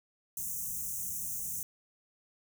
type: band-stop noise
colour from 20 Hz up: white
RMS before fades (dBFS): -37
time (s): 0.37-1.63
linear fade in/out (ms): 2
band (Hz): 210 to 5900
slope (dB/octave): 96
effects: none